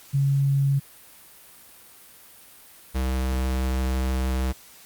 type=tone pair in turn; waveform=sine / square; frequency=138.59 / 64.73 Hz; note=C#3 / C2; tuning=0 / -18 cents; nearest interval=octave + minor second; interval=1318 cents; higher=first; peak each=-18 / -23 dBFS; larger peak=first; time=0.13-0.8 / 2.94-4.53 s; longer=second; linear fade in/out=20 ms; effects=white hiss -49 dBFS RMS until 4.85 s + Opus 48 kbps